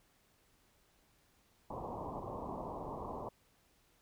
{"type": "low-pass noise", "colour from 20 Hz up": "white", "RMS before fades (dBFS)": -43, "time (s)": [1.7, 3.29], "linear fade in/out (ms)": 5, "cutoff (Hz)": 1100, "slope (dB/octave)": 96, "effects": ["pink hiss -71 dBFS RMS until 4.01 s"]}